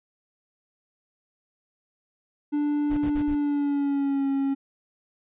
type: tone with pitch glide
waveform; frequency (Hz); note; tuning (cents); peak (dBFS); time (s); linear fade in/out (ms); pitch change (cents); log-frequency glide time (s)
triangle; 293.7 to 274; D4 to C#4; 0 to -20; -20; 2.52-4.55; 20; -120; 3.28-4.28
type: noise bursts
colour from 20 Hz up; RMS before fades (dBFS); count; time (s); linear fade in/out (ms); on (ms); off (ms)
brown; -33; 4; 2.9-3.352; 10; 77; 48
effects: resampled to 8000 Hz